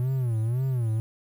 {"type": "tone with vibrato", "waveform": "triangle", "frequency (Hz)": 121.1, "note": "B2", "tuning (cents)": -34, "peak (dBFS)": -21, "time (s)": [0, 1], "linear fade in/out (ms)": 0, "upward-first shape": "sine", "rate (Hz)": 1.9, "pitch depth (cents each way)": 170, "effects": ["9-bit"]}